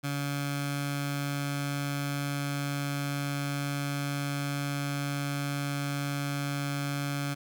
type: tone with notch filter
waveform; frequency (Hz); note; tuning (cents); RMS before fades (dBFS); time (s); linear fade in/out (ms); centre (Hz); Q
15% pulse; 142.1; C#3; +43; -32; 0.03-7.35; 20; 450; 0.93
effects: none